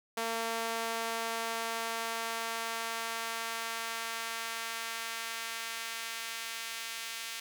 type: tone with high-pass filter sweep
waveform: sawtooth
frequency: 227.9 Hz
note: A#3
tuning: 39 cents flat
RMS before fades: -37 dBFS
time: 0.17-7.4 s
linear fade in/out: 5 ms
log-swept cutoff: 590 to 2400 Hz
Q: 0.85
effects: none